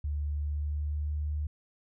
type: tone with pitch glide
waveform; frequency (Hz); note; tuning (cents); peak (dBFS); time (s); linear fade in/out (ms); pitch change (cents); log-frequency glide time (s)
sine; 73.42 to 74.92; D2 to D2; 0 to +35; -29; 0.04-1.47; 5; +35; 0.3-1.29
effects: none